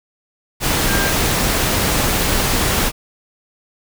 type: tone in noise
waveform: sine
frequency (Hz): 1595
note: G6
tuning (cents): +30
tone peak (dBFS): -22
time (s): 0.86-1.14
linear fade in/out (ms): 50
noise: pink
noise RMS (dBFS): -17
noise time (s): 0.6-2.92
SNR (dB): -8
effects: none